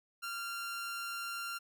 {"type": "tone with amplitude modulation", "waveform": "sawtooth", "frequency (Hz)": 1384, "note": "F6", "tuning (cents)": -16, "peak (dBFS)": -33, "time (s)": [0.22, 1.59], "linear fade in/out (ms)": 20, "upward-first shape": "sine", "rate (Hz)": 222, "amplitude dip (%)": 30, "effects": []}